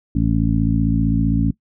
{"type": "harmonic tone with a mistuned harmonic", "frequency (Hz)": 55.5, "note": "A1", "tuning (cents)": 16, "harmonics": [1, 2, 3, 4, 5], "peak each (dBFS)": [-21, -21, -21, -21, -21], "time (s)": [0.15, 1.51], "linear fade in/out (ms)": 5, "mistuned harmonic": 1, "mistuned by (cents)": -16, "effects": ["noise-tail reverb RT60 0.1 s tail -21 dB re dry"]}